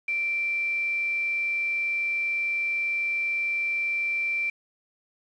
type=tone with quantisation; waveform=sine; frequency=2349 Hz; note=D7; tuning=in tune; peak=-24 dBFS; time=0.08-4.5 s; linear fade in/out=5 ms; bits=7; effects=low-pass 5000 Hz 12 dB/octave